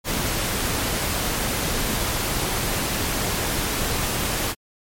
pink noise, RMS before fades -24 dBFS, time 0.04-4.55 s, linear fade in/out 50 ms, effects MP3 64 kbps

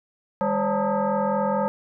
sine tone with frequency modulation, 159.3 Hz, D#3, 41 cents sharp, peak -20 dBFS, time 0.41-1.68 s, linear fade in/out 0 ms, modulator 363 Hz, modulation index 2.6, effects none

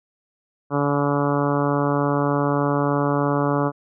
harmonic tone, 143.3 Hz, D3, 42 cents flat, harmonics 1 / 2 / 3 / 4 / 5 / 6 / 7 / 8 / 9 / 10, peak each -24 / -23 / -26 / -26 / -31 / -30 / -30 / -29 / -32 / -36 dBFS, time 0.7-3.72 s, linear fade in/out 50 ms, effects none

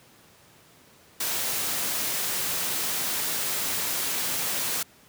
white noise, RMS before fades -28 dBFS, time 1.2-4.83 s, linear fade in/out 5 ms, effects pink hiss -55 dBFS RMS until 5.08 s + high-pass 100 Hz 12 dB/octave

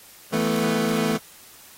25% pulse chord, E suspended fourth, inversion none, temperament equal, 164.81 / 220 / 246.9 Hz, E3 / A3 / B3, 0 / 0 / 0 cents, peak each -24 / -19 / -23 dBFS, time 0.32-1.18 s, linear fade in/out 20 ms, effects white hiss -48 dBFS RMS until 1.77 s + AAC 48 kbps

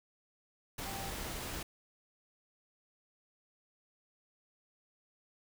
sine tone in noise, 784 Hz, G5, in tune, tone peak -44 dBFS, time 0.86-1.1 s, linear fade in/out 5 ms, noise pink, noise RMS -41 dBFS, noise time 0.78-1.63 s, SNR -6 dB, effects none

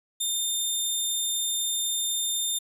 15% pulse tone, 3616 Hz, A7, 47 cents sharp, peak -18 dBFS, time 0.2-2.59 s, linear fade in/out 10 ms, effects resampled to 32000 Hz

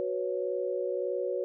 sine chord, F# suspended fourth, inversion none, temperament just, 370 / 493.3 / 555 Hz, F#4 / B4 / C#5, 0 / -2 / +2 cents, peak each -33 dBFS, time 0-1.44 s, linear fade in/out 0 ms, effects none

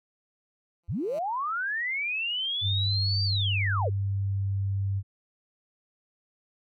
10% pulse tone with exponential growth, 171 Hz, F3, 36 cents flat, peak -33 dBFS, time 0.83-1.19 s, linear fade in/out 5 ms, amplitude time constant 78 ms
sine linear two-way sweep, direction up then down, 54 to 4699 to 340.4 Hz, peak -27 dBFS, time 0.88-3.9 s, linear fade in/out 20 ms, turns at 3.24 s
sine tone with pitch glide, 98.9 to 98.16 Hz, G2 to G2, +16 to +3 cents, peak -25 dBFS, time 2.61-5.03 s, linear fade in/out 50 ms, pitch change -13 cents, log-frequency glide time 3.87-4.45 s
effects none

